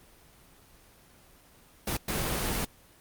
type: noise bursts at uneven times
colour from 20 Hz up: pink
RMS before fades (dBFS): -30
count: 2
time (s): 1.87-1.97 / 2.08-2.65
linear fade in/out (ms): 5
effects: pink hiss -57 dBFS RMS until 3 s + Opus 24 kbps